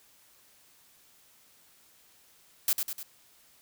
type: noise with echo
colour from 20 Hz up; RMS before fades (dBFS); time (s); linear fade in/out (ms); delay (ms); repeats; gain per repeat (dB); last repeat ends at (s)
blue; -25; 2.68-2.73; 2; 100; 3; -5; 3.03
effects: white hiss -61 dBFS RMS until 3.61 s